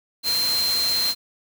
sine tone in noise, 4147 Hz, C8, 16 cents flat, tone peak -20 dBFS, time 0.23-1.15 s, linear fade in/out 50 ms, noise white, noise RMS -28 dBFS, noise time 0.23-1.15 s, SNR +5 dB, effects none

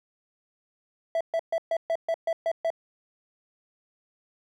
triangle tone bursts, 660 Hz, E5, 2 cents sharp, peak -21 dBFS, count 9, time 1.15-2.703 s, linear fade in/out 2 ms, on 57 ms, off 130 ms, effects none

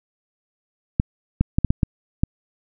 clicks, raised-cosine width 5 ms, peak -4 dBFS, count 7, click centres 0.999 / 1.41 / 1.585 / 1.647 / 1.705 / 1.832 / 2.235 s, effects none

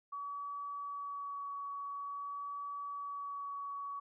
sine tone with vibrato, 1135 Hz, C#6, 41 cents sharp, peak -39 dBFS, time 0.12-4 s, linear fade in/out 10 ms, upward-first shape sine, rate 0.48 Hz, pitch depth 10 cents each way, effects none

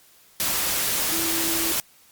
sine tone in noise, 329.7 Hz, E4, in tune, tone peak -29 dBFS, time 1.12-1.72 s, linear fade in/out 0 ms, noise white, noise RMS -24 dBFS, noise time 0.4-1.8 s, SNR -8 dB, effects white hiss -55 dBFS RMS until 2.11 s + Opus 48 kbps

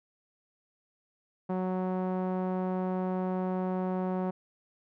sawtooth tone with low-pass filter, 185 Hz, F#3, in tune, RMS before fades -31 dBFS, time 1.49-4.31 s, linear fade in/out 10 ms, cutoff 880 Hz, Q 1.3, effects none

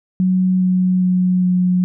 sine tone with pitch steps, 185 / 183.72 / 182.45 / 181.19 Hz, F#3 / F#3 / F#3 / F#3, 0 / -12 / -24 / -36 cents, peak -12 dBFS, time 0.2-1.84 s, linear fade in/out 0 ms, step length 410 ms, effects none

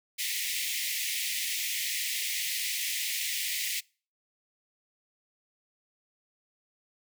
pink high-pass noise, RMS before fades -32 dBFS, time 0.18-3.81 s, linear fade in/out 20 ms, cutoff 1900 Hz, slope 96 dB/octave, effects noise-tail reverb RT60 0.4 s tail -26 dB re dry

